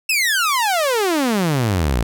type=exponential sweep; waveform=sawtooth; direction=down; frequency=2700 to 53.4 Hz; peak=-12 dBFS; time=0.09-2.03 s; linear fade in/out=5 ms; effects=none